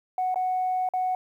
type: tone with dropouts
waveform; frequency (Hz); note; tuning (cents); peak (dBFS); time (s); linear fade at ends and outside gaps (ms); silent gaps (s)
sine; 740; F#5; 0; -22; 0.18-1.15; 2; 0.344-0.358 / 0.889-0.936
effects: tanh soft clip ceiling -19 dBFS + 10-bit